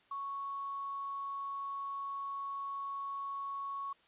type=tone with quantisation; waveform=sine; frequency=1108.7 Hz; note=C#6; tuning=in tune; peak=-37 dBFS; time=0.11-3.93 s; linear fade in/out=5 ms; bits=10; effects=white hiss -67 dBFS RMS until 4.07 s + resampled to 8000 Hz